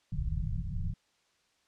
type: low-pass noise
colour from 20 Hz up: pink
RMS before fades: -33 dBFS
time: 0.12-0.94 s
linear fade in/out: 5 ms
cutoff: 180 Hz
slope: 96 dB/octave
effects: white hiss -71 dBFS RMS until 1.67 s + low-pass 6000 Hz 12 dB/octave